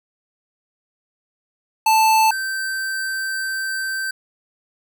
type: tone pair in turn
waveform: square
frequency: 880 / 1554.3 Hz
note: A5 / G6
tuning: 0 / -15 cents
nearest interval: minor seventh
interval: 985 cents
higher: second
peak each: -13 / -23 dBFS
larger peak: first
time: 1.86-2.31 / 2.31-4.11 s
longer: second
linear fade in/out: 5 ms
effects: none